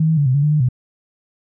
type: tone with pitch steps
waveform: sine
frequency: 158.2 / 160.3 / 144.1 / 128.3 / 142.7 / 150 / 151.5 / 125.4 Hz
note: D#3 / E3 / D3 / C3 / D3 / D3 / D#3 / B2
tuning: +29 / -48 / -33 / -34 / -49 / +37 / -46 / +27 cents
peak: -12 dBFS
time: 0-0.688 s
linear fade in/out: 5 ms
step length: 86 ms
effects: none